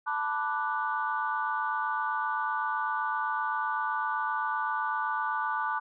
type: chord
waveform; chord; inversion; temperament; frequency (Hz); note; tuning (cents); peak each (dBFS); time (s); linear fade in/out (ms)
sine; B minor seventh; third; equal; 880 / 987.8 / 1174.7 / 1480; A5 / B5 / D6 / F#6; 0 / 0 / 0 / 0; -32 / -35 / -32 / -33; 0.06-5.8; 20
effects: tanh soft clip ceiling -17 dBFS